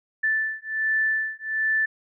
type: beating tone pair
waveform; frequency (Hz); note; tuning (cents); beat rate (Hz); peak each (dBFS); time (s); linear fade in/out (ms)
sine; 1758 / 1759.3; A6 / A6; -2 / -1; 1.3; -25; 0.23-1.86; 10
effects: none

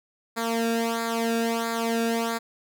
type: tone with flanger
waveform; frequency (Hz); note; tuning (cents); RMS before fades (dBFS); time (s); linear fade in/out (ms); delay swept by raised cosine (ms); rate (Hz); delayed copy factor
sawtooth; 229.6; A#3; -26; -26; 0.36-2.39; 20; 0.34 to 0.97; 1.5; -0.8
effects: none

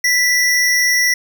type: tone pair together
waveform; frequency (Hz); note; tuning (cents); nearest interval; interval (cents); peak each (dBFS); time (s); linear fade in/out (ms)
square; 1975.5 / 5588; B6 / F8; 0 / 0; octave + tritone; 1800; -14 / -18; 0.04-1.14; 5
effects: none

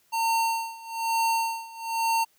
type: tone with tremolo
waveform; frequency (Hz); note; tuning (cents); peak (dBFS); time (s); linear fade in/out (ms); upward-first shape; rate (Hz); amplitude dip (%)
square; 910; A#5; -42; -22; 0.12-2.25; 20; sine; 1.1; 90
effects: white hiss -65 dBFS RMS until 2.38 s

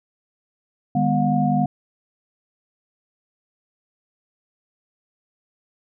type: tone cluster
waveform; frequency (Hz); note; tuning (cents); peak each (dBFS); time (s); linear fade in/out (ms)
sine; 151.7 / 202.6 / 246.1 / 719; D#3 / G#3 / B3 / F#5; -44 / -43 / -6 / -50; -22; 0.95-1.66; 5
effects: none

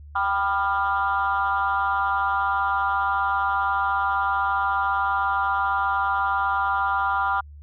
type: chord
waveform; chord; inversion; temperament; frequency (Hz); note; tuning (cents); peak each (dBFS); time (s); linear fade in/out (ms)
sine; G dominant seventh; none; equal with one note detuned; 784 / 987.8 / 1201.4 / 1396.9; G5 / B5 / D6 / F6; 0 / 0 / +39 / 0; -25; 0.15-7.41; 10
effects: tanh soft clip ceiling -13 dBFS + added 73 Hz sine -40 dBFS peak until 7.62 s

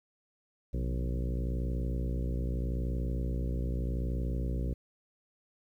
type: harmonic tone with a mistuned harmonic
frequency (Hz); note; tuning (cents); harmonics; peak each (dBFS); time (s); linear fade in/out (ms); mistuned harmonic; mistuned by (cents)
60.8; B1; -26; 1 / 2 / 3 / 4 / 5 / 6 / 7 / 8 / 9; -31 / -37 / -41 / -43 / -45 / -47 / -48 / -49 / -50; 0.73-4.74; 10; 2; +110
effects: 11-bit

